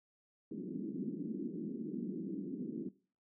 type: band-pass noise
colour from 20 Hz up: pink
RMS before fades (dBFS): -41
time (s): 0.51-2.89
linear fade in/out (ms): 5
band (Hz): 180 to 360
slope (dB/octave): 48
effects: noise-tail reverb RT60 0.4 s tail -20 dB re dry